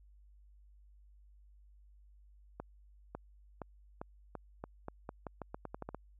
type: accelerating click train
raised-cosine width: 1 ms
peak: -27 dBFS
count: 16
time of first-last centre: 2.6-5.946 s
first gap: 550 ms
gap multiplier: 0.85
effects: added 50 Hz sine -58 dBFS peak until 6.19 s